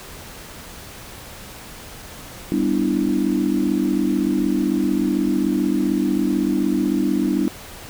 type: chord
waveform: sine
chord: E minor seventh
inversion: first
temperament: equal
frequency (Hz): 196 / 246.9 / 293.7 / 329.6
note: G3 / B3 / D4 / E4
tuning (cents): 0 / 0 / 0 / 0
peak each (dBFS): -23 / -23 / -21 / -23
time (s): 2.52-7.48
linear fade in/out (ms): 0
effects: pink hiss -38 dBFS RMS until 7.89 s